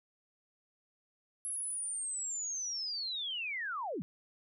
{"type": "linear sweep", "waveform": "sine", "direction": "down", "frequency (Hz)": [11000, 137.9], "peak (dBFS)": -35, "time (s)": [1.45, 4.02], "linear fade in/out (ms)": 0, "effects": []}